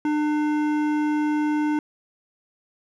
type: tone with hard clipping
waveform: sine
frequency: 300 Hz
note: D4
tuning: 37 cents sharp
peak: -22 dBFS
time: 0.05-1.79 s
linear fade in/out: 2 ms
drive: 13 dB
effects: none